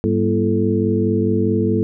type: tone cluster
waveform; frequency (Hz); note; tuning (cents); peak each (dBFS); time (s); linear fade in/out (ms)
sine; 102.9 / 195.4 / 240.1 / 337.5 / 436.4; G#2 / G3 / B3 / E4 / A4; -16 / -5 / -49 / +41 / -14; -21; 0.04-1.83; 0
effects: none